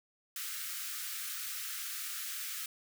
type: high-pass noise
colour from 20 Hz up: white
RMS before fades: -40 dBFS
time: 0.36-2.66 s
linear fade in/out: 2 ms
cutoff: 1200 Hz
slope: 96 dB/octave
effects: none